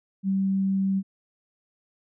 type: tone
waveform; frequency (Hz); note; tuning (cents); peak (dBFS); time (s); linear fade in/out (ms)
sine; 193.3; G3; -24; -21; 0.23-1.03; 50
effects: none